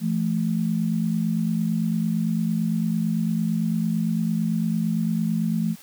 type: tone pair together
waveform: sine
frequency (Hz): 169.3 / 218.2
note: E3 / A3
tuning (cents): +46 / -14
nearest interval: major third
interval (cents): 440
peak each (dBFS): -23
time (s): 0-5.76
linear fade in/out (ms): 50
effects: white hiss -48 dBFS RMS until 5.82 s + high-pass 100 Hz 12 dB/octave